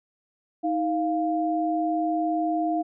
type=tone pair together; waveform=sine; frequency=315.9 / 698.5 Hz; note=D#4 / F5; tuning=+26 / 0 cents; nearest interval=octave + major second; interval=1374 cents; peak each=-25 dBFS; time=0.63-2.83 s; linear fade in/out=20 ms; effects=none